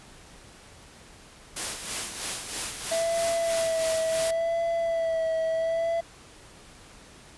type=noise with tremolo; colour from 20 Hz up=white; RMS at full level=-30 dBFS; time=1.56-4.31 s; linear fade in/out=5 ms; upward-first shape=sine; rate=3.1 Hz; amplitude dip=55%
type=tone with vibrato; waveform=triangle; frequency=659.3 Hz; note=E5; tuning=in tune; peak=-22 dBFS; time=2.91-6.01 s; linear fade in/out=10 ms; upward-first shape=sine; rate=0.71 Hz; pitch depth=32 cents each way
effects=pink hiss -50 dBFS RMS until 7.37 s + resampled to 24000 Hz